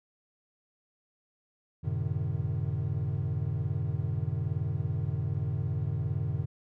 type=chord; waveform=triangle; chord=F# diminished seventh; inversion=none; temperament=equal with one note detuned; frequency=92.5 / 110 / 130.81 / 152.01 Hz; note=F#2 / A2 / C3 / Eb3; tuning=0 / 0 / 0 / -40 cents; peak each=-32 dBFS; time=1.83-6.46 s; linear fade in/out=20 ms; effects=none